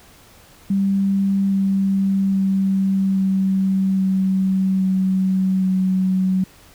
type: tone with pitch steps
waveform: sine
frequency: 196 / 194.53 / 193.08 / 191.63 / 190.2 / 188.78 / 187.37 Hz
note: G3 / G3 / G3 / G3 / F#3 / F#3 / F#3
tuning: 0 / -13 / -26 / -39 / +48 / +35 / +22 cents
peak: -15 dBFS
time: 0.7-6.44 s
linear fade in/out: 5 ms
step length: 820 ms
effects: pink hiss -48 dBFS RMS until 6.74 s